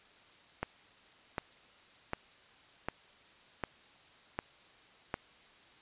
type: click train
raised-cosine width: 0.5 ms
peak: -18 dBFS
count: 7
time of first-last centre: 0.63-5.141 s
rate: 1.33 Hz
effects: white hiss -60 dBFS RMS until 5.81 s + resampled to 8000 Hz